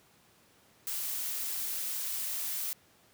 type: noise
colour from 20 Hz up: blue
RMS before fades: -35 dBFS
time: 0.87-2.73 s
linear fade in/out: 0 ms
effects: pink hiss -63 dBFS RMS until 3.13 s + high-pass 100 Hz 12 dB/octave